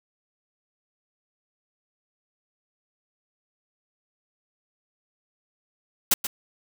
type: noise with echo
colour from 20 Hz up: white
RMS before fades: -18 dBFS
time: 6.11-6.14 s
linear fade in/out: 5 ms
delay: 130 ms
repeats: 1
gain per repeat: -10 dB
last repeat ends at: 6.27 s
effects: none